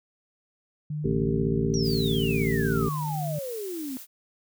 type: tone with pitch glide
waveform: sine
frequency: 150.9 to 151.77 Hz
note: D3 to D#3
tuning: +47 to -43 cents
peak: -28 dBFS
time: 0.9-3.39 s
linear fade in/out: 5 ms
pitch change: +10 cents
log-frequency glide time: 2.88-3.09 s
type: harmonic tone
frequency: 55.9 Hz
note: A1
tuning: 28 cents sharp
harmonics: 1 / 2 / 3 / 4 / 5 / 7 / 8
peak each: -34 / -32 / -33 / -29 / -32 / -28 / -34 dBFS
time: 1.04-2.89 s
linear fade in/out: 10 ms
type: exponential sweep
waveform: sine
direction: down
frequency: 5880 to 250 Hz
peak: -31 dBFS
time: 1.74-3.97 s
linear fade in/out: 0 ms
type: noise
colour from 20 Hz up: blue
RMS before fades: -42 dBFS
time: 1.82-4.07 s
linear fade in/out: 50 ms
effects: none